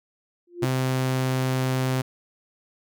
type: tone with exponential growth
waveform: sine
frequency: 349.2 Hz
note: F4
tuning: in tune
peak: -20 dBFS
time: 0.47-0.65 s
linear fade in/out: 5 ms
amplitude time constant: 37 ms
type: tone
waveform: sawtooth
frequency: 129.9 Hz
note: C3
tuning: 12 cents flat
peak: -18 dBFS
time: 0.62-2.02 s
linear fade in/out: 10 ms
effects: none